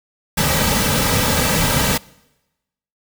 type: noise with comb filter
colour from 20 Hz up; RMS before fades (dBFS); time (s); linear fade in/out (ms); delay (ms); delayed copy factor
pink; -17; 0.37-1.98; 10; 2.8; -0.65
effects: noise-tail reverb RT60 1.0 s tail -24 dB re dry

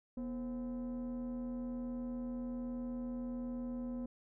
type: tone with frequency modulation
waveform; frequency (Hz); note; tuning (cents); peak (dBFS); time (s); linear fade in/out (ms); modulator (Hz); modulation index
sine; 243.4; B3; -25; -35; 0.17-4.06; 5; 284; 0.52
effects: tanh soft clip ceiling -37 dBFS

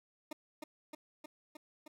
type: tone with echo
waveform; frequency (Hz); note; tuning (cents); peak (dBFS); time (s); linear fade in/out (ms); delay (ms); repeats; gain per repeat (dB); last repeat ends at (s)
20% pulse; 306.3; D#4; -27; -35; 0.31-0.33; 5; 310; 5; -2; 1.88
effects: none

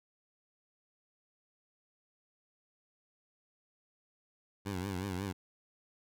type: tone with vibrato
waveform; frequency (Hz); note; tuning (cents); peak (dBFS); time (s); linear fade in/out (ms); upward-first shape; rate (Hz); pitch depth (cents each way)
15% pulse; 94.8; F#2; +43; -29; 4.65-5.33; 20; triangle; 5.5; 140
effects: none

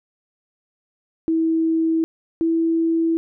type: tone pair in turn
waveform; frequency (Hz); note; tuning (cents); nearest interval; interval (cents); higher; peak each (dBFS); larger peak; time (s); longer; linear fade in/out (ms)
sine; 324.6 / 328.8; E4 / E4; -27 / -4; unison; 23; second; -16; neither; 1.28-2.04 / 2.41-3.17; neither; 0
effects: none

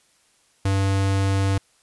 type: tone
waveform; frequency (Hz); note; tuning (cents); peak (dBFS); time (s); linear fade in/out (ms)
square; 97.5; G2; -9; -19; 0.65-1.58; 5
effects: white hiss -61 dBFS RMS until 1.82 s + resampled to 24000 Hz

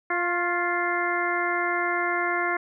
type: harmonic tone with a mistuned harmonic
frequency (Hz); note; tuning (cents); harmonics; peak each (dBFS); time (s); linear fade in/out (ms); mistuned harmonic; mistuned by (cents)
349.2; F4; 0; 1 / 2 / 3 / 4 / 5 / 6; -30 / -30 / -30 / -30 / -30 / -30; 0.1-2.57; 5; 3; +34
effects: none

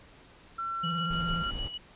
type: tone with pitch glide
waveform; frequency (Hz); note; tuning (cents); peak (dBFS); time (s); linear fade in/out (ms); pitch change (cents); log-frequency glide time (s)
sine; 1350 to 1377.6; E6 to F6; +41 to -24; -31; 0.58-1.51; 10; +35; 0.78-1.12
type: tone with tremolo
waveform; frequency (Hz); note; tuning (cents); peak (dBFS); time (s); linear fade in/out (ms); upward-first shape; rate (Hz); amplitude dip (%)
sine; 2935; F#7; -15; -34; 0.83-1.78; 10; square; 6.6; 45
type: tone with vibrato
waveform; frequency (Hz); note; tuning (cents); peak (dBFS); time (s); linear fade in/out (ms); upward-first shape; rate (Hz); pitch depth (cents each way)
triangle; 167; E3; +23; -30; 0.83-1.43; 10; square; 17; 57
type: noise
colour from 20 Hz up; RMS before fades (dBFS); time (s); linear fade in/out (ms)
brown; -37; 1.1-1.69; 10
effects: pink hiss -55 dBFS RMS until 1.95 s + resampled to 8000 Hz

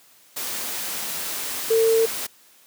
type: tone in noise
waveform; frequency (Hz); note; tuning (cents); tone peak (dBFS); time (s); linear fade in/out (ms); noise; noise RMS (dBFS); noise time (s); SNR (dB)
sine; 450.7; A4; +42; -15; 1.7-2.06; 10; white; -29; 0.36-2.27; +11
effects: white hiss -54 dBFS RMS until 2.66 s + high-pass 150 Hz 12 dB/octave

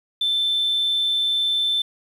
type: tone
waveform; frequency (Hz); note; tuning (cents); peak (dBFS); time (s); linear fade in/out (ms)
sine; 3539; A7; +9; -17; 0.21-1.82; 5
effects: tanh soft clip ceiling -15 dBFS + 8-bit

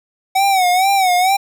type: tone with vibrato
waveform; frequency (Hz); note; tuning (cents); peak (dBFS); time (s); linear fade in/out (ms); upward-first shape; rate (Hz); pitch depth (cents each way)
square; 753; F#5; +30; -12; 0.35-1.37; 10; sine; 2.2; 95
effects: none

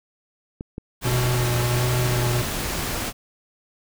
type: clicks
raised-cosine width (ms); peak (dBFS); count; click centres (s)
3; -18; 3; 0.609 / 0.781 / 1.072
type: noise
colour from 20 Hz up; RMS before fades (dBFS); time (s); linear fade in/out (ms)
pink; -27; 1.01-3.13; 50
type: tone with vibrato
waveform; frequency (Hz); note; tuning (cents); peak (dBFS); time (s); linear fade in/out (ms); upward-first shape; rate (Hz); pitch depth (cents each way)
square; 122.5; B2; -14; -21; 1.05-2.42; 5; sine; 1.4; 25
effects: none

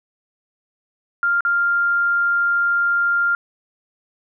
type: tone with dropouts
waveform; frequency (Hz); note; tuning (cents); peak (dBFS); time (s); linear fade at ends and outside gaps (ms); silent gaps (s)
sine; 1396.9; F6; 0; -15; 1.23-3.35; 1; 1.407-1.45
effects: none

